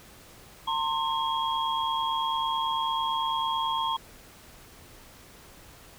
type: tone cluster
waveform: sine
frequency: 907 / 1056 / 3284 Hz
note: A#5 / C6 / G#7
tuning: -48 / +16 / -20 cents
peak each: -29 / -29 / -32 dBFS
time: 0.67-3.97 s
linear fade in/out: 10 ms
effects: pink hiss -51 dBFS RMS until 5.98 s